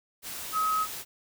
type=tone in noise; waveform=sine; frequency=1274 Hz; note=D#6; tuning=41 cents sharp; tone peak=-24 dBFS; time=0.52-0.87 s; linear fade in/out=50 ms; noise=white; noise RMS=-38 dBFS; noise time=0.22-1.05 s; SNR=+11 dB; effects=none